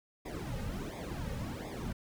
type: noise with flanger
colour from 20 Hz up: brown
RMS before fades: -39 dBFS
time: 0.25-1.93 s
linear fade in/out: 10 ms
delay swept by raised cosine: 0.68 to 2.98 ms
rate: 1.4 Hz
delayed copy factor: -1
effects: none